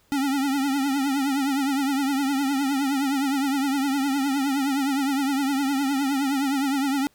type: tone with vibrato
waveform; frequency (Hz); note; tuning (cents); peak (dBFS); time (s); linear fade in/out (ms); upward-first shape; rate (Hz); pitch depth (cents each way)
square; 275; C#4; -14; -22; 0.12-7.07; 0; triangle; 9.7; 100
effects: pink hiss -62 dBFS RMS until 7.14 s